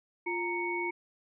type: tone cluster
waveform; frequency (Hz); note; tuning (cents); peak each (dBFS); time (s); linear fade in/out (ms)
sine; 349.3 / 927 / 2222; F4 / A#5 / C#7; 0 / -10 / +4; -34 / -36 / -34; 0.26-0.91; 10
effects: none